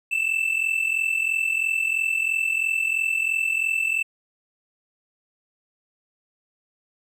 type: tone pair together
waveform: triangle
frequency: 2637 / 2680 Hz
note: E7 / E7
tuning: 0 / +28 cents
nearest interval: unison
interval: 28 cents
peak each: -21 / -24 dBFS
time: 0.11-4.03 s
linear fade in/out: 10 ms
effects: none